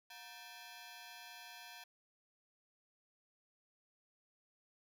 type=ring-modulated tone; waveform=10% pulse; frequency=830.6 Hz; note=G#5; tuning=in tune; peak=-40 dBFS; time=0.1-1.84 s; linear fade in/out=5 ms; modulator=113 Hz; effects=none